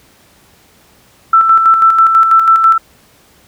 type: tone with tremolo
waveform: sine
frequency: 1330 Hz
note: E6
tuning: 15 cents sharp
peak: -3 dBFS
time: 1.33-2.78 s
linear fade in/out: 5 ms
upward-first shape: square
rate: 6.1 Hz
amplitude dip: 45%
effects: pink hiss -47 dBFS RMS until 3.47 s + high-pass 60 Hz 12 dB/octave